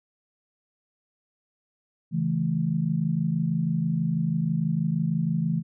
sine chord, A major, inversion first, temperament equal with one note detuned, 138.59 / 164.81 / 216.7 Hz, C#3 / E3 / A3, 0 / 0 / -26 cents, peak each -30 / -24 / -29 dBFS, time 2.11-5.63 s, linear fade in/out 50 ms, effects none

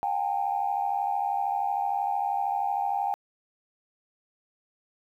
sine tone cluster, 730 / 803 / 899 Hz, F#5 / G5 / A5, -24 / +41 / +37 cents, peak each -31 / -26 / -33 dBFS, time 0.03-3.14 s, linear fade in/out 0 ms, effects tanh soft clip ceiling -16 dBFS + 10-bit

